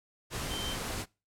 sine tone in noise, 3112 Hz, G7, 13 cents flat, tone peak -37 dBFS, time 0.48-0.77 s, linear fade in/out 50 ms, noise pink, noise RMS -36 dBFS, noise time 0.3-1.06 s, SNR -4 dB, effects noise-tail reverb RT60 0.3 s tail -24 dB re dry + low-pass 12000 Hz 12 dB/octave

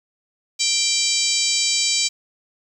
harmonic tone, 784 Hz, G5, in tune, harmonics 3 / 4 / 5 / 6 / 7 / 8 / 9 / 10, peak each -27 / -28 / -25 / -24 / -26 / -28 / -25 / -26 dBFS, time 0.59-2.09 s, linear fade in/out 20 ms, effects 8-bit

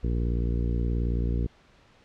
harmonic tone, 58.7 Hz, A#1, 13 cents sharp, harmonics 1 / 2 / 3 / 4 / 5 / 6 / 7 / 8, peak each -25 / -31 / -35 / -37 / -39 / -41 / -42 / -43 dBFS, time 0.03-1.47 s, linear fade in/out 10 ms, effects pink hiss -58 dBFS RMS until 2.04 s + low-pass 4000 Hz 12 dB/octave

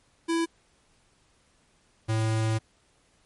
square tone pair in turn, 331.9 / 110.76 Hz, E4 / A2, +12 / +12 cents, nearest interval octave + perfect fifth, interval 1900 cents, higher first, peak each -24 dBFS, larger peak neither, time 0.28-0.46 / 2.08-2.59 s, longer second, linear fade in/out 20 ms, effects pink hiss -65 dBFS RMS until 3.25 s + MP3 48 kbps

